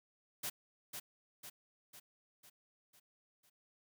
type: noise with echo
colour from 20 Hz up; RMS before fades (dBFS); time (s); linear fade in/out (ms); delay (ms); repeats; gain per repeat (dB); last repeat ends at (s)
white; -40; 0.43-0.5; 10; 500; 6; -5; 3.5
effects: none